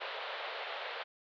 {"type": "band-pass noise", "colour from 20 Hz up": "pink", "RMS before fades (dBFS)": -41, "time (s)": [0, 1.04], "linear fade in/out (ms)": 20, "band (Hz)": [470, 4000], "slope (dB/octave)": 48, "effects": []}